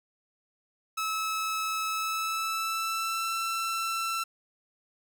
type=tone with pitch glide; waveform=sawtooth; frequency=1298 to 1339.1 Hz; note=E6 to E6; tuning=-27 to +27 cents; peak=-25 dBFS; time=0.97-4.24 s; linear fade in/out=10 ms; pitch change=+54 cents; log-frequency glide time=1.86-3.35 s; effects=10-bit